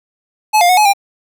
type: tone with pitch steps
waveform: square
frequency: 857 / 703 / 732 / 847 / 799 Hz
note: A5 / F5 / F#5 / G#5 / G5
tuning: -46 / +11 / -19 / +34 / +33 cents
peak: -8 dBFS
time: 0.53-0.935 s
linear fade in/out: 20 ms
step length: 81 ms
effects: none